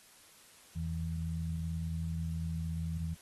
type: tone pair together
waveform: sine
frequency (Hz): 83.24 / 163.9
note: E2 / E3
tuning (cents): +17 / -10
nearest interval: octave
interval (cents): 1173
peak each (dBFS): -36 / -36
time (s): 0.75-3.15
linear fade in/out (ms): 20
effects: white hiss -59 dBFS RMS until 3.21 s + AAC 32 kbps